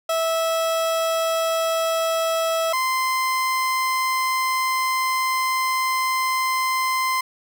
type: tone pair in turn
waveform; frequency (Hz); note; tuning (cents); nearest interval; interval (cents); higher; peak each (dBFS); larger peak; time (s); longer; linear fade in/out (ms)
30% pulse; 654 / 1038.2; E5 / C6; -14 / -14; minor sixth; 800; second; -17; neither; 0.09-2.73 / 2.73-7.21; second; 5
effects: none